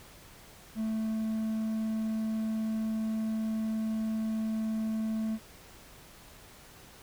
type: tone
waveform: triangle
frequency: 220 Hz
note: A3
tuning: in tune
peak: -27 dBFS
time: 0.75-5.39 s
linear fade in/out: 50 ms
effects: pink hiss -53 dBFS RMS until 7.02 s